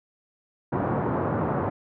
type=band-pass noise; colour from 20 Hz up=pink; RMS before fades=-26 dBFS; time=0.72-1.7 s; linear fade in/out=10 ms; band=100 to 1200 Hz; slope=24 dB/octave; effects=none